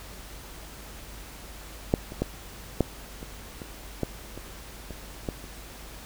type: clicks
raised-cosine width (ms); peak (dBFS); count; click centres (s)
2; -6 / -24 / -11 / -7 / -25 / -24 / -12 / -24 / -24 / -15 / -30; 11; 1.939 / 2.121 / 2.22 / 2.807 / 3.229 / 3.618 / 4.033 / 4.376 / 4.907 / 5.288 / 5.441
effects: added 50 Hz sine -45 dBFS peak until 6.05 s + pink hiss -45 dBFS RMS until 6.05 s